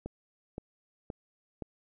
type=click train; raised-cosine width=2 ms; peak=-24 dBFS; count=4; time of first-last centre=0.06-1.623 s; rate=1.92 Hz; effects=none